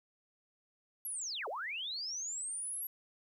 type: linear two-way sweep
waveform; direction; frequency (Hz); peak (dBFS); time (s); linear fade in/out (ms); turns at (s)
sine; down then up; 11680 to 392 to 11680; -37; 1.05-2.87; 2; 1.48
effects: 12-bit